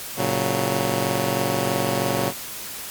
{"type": "chord", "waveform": "10% pulse", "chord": "F# major", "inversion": "first", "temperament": "just", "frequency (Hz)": [115.62, 138.75, 185], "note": ["A#2", "C#3", "F#3"], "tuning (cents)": [-14, 2, 0], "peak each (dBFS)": -18, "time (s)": [0.16, 2.33], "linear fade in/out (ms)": 50, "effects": ["white hiss -34 dBFS RMS until 2.9 s", "Opus 48 kbps"]}